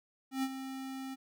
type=tone with ADSR envelope; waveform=square; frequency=265.5 Hz; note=C4; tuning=25 cents sharp; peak=-30 dBFS; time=0.31-1.16 s; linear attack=120 ms; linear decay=51 ms; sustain=-10 dB; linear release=28 ms; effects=none